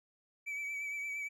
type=tone with vibrato; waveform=triangle; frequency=2295 Hz; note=D7; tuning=40 cents flat; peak=-35 dBFS; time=0.46-1.29 s; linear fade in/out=20 ms; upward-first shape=triangle; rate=8.7 Hz; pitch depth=36 cents each way; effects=none